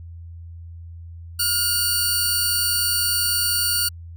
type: tone pair together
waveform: 15% pulse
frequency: 1427 / 4530 Hz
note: F6 / C#8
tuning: +37 / +37 cents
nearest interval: octave + minor sixth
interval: 2000 cents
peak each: -20 / -13 dBFS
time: 1.39-3.89 s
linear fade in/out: 10 ms
effects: added 84 Hz sine -35 dBFS peak until 4.16 s